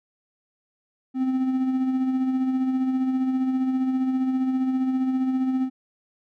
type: tone with tremolo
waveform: triangle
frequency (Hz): 260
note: C4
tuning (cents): -11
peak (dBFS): -17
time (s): 1.14-5.7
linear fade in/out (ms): 50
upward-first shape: sine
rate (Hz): 15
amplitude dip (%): 40
effects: none